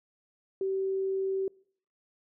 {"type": "tone", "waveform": "sine", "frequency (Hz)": 384.8, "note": "G4", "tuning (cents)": -32, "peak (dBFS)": -27, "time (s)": [0.61, 1.48], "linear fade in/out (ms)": 2, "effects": ["noise-tail reverb RT60 0.6 s tail -25 dB re dry"]}